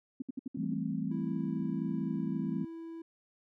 sine tone bursts, 260 Hz, C4, 11 cents flat, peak -33 dBFS, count 7, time 0.2-0.737 s, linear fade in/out 5 ms, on 21 ms, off 65 ms
sine chord, A minor seventh, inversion second, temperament equal, 164.81 / 196 / 220 / 261.6 Hz, E3 / G3 / A3 / C4, 0 / 0 / 0 / 0 cents, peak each -37 dBFS, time 0.57-2.65 s, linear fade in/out 5 ms
triangle tone, 329.6 Hz, E4, in tune, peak -39 dBFS, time 1.11-3.02 s, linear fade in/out 5 ms
effects none

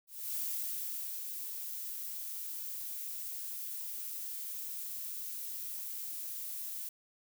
violet noise with ADSR envelope, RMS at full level -36 dBFS, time 0.07-6.89 s, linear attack 290 ms, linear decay 840 ms, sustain -5 dB, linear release 5 ms, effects none

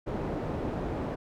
white low-pass noise, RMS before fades -33 dBFS, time 0.06-1.16 s, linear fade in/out 20 ms, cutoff 480 Hz, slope 12 dB/octave, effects none

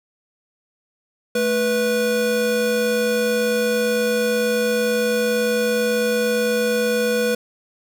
square tone pair together, 218.2 / 489.8 Hz, A3 / B4, -14 / -14 cents, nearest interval octave + major second, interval 1400 cents, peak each -25 / -19 dBFS, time 1.35-7.35 s, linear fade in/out 5 ms, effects none

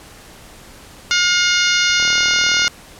harmonic tone, 714 Hz, F5, 38 cents sharp, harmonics 2 / 3 / 4 / 5 / 6 / 7 / 8 / 9, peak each -18 / -20 / -21 / -22 / -23 / -23 / -24 / -25 dBFS, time 1.11-2.68 s, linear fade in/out 0 ms
click train, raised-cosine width 1 ms, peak -18 dBFS, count 27, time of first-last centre 2-2.672 s, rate 38.7 Hz
effects pink hiss -41 dBFS RMS until 2.99 s + low-pass 12000 Hz 12 dB/octave

